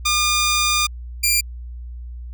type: tone pair in turn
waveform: 10% pulse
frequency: 1209 / 2382 Hz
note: D6 / D7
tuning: +50 / +24 cents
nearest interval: octave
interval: 1174 cents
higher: second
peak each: -8 / -6 dBFS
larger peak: second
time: 0.05-0.87 / 1.23-1.41 s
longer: first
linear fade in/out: 10 ms
effects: added 60 Hz sine -30 dBFS peak until 2.33 s